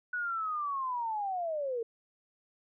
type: linear sweep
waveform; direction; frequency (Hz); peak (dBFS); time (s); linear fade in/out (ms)
sine; down; 1480 to 446.2; -31; 0.13-1.83; 5
effects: none